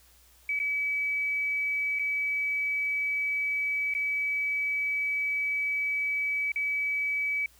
sine tone with dropouts, 2287 Hz, D7, 47 cents flat, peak -26 dBFS, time 0.49-7.46 s, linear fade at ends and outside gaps 2 ms, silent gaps 0.591-0.599 / 1.989-1.994 / 3.939-3.949 / 6.519-6.559 s, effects added 60 Hz sine -61 dBFS peak until 7.59 s + white hiss -60 dBFS RMS until 7.59 s

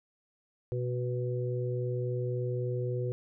harmonic tone, 123.6 Hz, B2, 2 cents sharp, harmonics 1 / 3 / 4, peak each -31 / -36 / -37 dBFS, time 0.72-3.12 s, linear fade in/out 0 ms, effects none

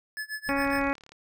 square tone with tremolo, 1721 Hz, A6, 39 cents flat, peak -31 dBFS, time 0.17-0.82 s, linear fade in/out 0 ms, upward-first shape sine, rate 7.3 Hz, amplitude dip 95%
brown noise, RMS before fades -44 dBFS, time 0.46-0.93 s, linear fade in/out 20 ms
harmonic tone, 277.8 Hz, C#4, 4 cents sharp, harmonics 1 / 2 / 3 / 4 / 5 / 6 / 7 / 8 / 9, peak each -28 / -31 / -33 / -34 / -35 / -36 / -36 / -37 / -38 dBFS, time 0.49-0.93 s, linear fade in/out 0 ms
click train, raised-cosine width 0.2 ms, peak -32 dBFS, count 19, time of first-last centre 0.62-1.12 s, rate 36 Hz
effects none

